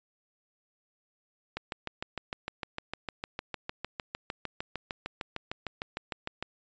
click train, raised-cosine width 0.3 ms, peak -18 dBFS, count 33, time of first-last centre 1.57-6.426 s, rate 6.59 Hz, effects resampled to 16000 Hz

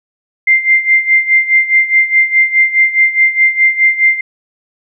sine tone with tremolo, 2093 Hz, C7, in tune, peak -4 dBFS, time 0.47-4.21 s, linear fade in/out 5 ms, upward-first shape sine, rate 4.8 Hz, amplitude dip 80%, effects none

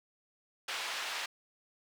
white band-pass noise, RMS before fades -38 dBFS, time 0.68-1.26 s, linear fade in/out 5 ms, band 770 to 3500 Hz, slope 12 dB/octave, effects none

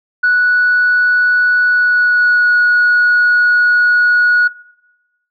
sine tone with pitch glide, 1474 to 1457.1 Hz, F#6 to F#6, -7 to -27 cents, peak -7 dBFS, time 0.23-4.48 s, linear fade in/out 10 ms, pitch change -20 cents, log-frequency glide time 1.65-2.57 s, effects noise-tail reverb RT60 1.0 s tail -21 dB re dry + tanh soft clip ceiling -5 dBFS

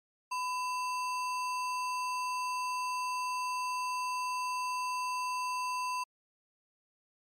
sine tone with sample-and-hold, 1002 Hz, B5, 25 cents sharp, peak -31 dBFS, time 0.31-6.04 s, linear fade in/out 10 ms, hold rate 3675 Hz, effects low-pass 9000 Hz 12 dB/octave + MP3 96 kbps

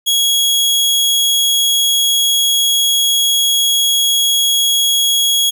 sawtooth tone, 3322 Hz, G#7, in tune, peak -8 dBFS, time 0.06-5.51 s, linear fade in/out 20 ms, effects none

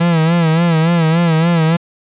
45% pulse tone with vibrato, 165.4 Hz, E3, 6 cents sharp, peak -10 dBFS, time 0-1.77 s, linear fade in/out 10 ms, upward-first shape sine, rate 3.5 Hz, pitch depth 80 cents each way, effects resampled to 8000 Hz + 8-bit

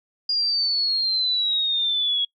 sine exponential sweep, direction down, 4852 to 3322 Hz, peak -19 dBFS, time 0.29-2.25 s, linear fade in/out 5 ms, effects noise-tail reverb RT60 0.1 s tail -24 dB re dry + MP3 96 kbps

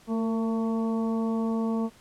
harmonic tone with a mistuned harmonic, 224.3 Hz, A3, 34 cents sharp, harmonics 1 / 2 / 3 / 4 / 5, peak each -25 / -33 / -39 / -40 / -41 dBFS, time 0.07-1.9 s, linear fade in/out 50 ms, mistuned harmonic 2, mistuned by +26 cents, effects pink hiss -56 dBFS RMS until 2 s + low-pass 11000 Hz 12 dB/octave

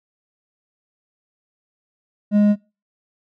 sine tone with hard clipping, 207 Hz, G#3, 5 cents flat, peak -13 dBFS, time 2.31-2.56 s, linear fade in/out 50 ms, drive 5 dB, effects noise-tail reverb RT60 0.3 s tail -23 dB re dry

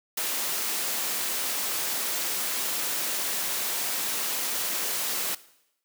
white high-pass noise, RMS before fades -29 dBFS, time 0.17-5.35 s, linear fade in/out 5 ms, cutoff 230 Hz, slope 12 dB/octave, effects noise-tail reverb RT60 0.8 s tail -18 dB re dry

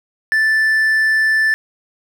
triangle tone, 1760 Hz, A6, in tune, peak -10 dBFS, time 0.32-1.54 s, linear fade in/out 0 ms, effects none

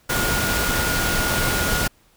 sine tone in noise, 1432 Hz, F6, 43 cents sharp, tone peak -25 dBFS, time 0.09-1.88 s, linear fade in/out 10 ms, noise pink, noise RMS -22 dBFS, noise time 0.09-1.88 s, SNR -6 dB, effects pink hiss -58 dBFS RMS until 2.16 s

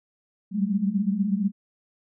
sine tone cluster, 189.8 / 198.3 / 214 Hz, F#3 / G3 / A3, +44 / +20 / -48 cents, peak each -26 dBFS, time 0.51-1.52 s, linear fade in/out 50 ms, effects none

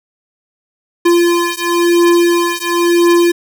square beating tone pair, 344.3 / 345.27 Hz, F4 / F4, -25 / -20 cents, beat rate 0.97 Hz, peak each -13 dBFS, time 1.05-3.32 s, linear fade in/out 10 ms, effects none

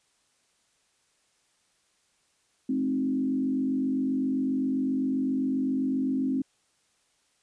sine tone with frequency modulation, 263.5 Hz, C4, 12 cents sharp, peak -24 dBFS, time 2.69-6.42 s, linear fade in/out 5 ms, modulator 47.6 Hz, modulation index 0.79, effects white hiss -69 dBFS RMS until 7.42 s + resampled to 22050 Hz

